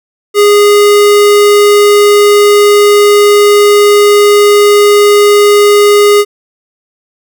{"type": "tone", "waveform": "square", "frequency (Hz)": 411.7, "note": "G#4", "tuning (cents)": -15, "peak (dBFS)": -3, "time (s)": [0.34, 6.25], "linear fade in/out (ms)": 50, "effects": []}